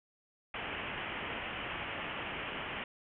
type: low-pass noise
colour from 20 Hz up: white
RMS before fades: -40 dBFS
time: 0.54-2.84 s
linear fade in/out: 2 ms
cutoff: 3100 Hz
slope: 96 dB/octave
effects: none